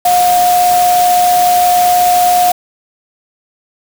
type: tone in noise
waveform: sine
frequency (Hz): 716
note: F5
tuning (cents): +43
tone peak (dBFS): -7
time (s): 0.05-2.52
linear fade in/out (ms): 5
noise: white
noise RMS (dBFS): -19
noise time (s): 0.05-2.52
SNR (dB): +9
effects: none